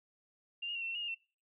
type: tone with pitch steps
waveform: sine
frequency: 2788 / 2852 / 2747 / 2696 / 2712 / 2865 / 2830 / 2697 Hz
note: F7 / F7 / F7 / E7 / E7 / F7 / F7 / E7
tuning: -4 / +36 / -29 / +38 / +49 / +44 / +22 / +39 cents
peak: -36 dBFS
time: 0.62-1.148 s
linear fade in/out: 10 ms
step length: 66 ms
effects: noise-tail reverb RT60 0.4 s tail -25 dB re dry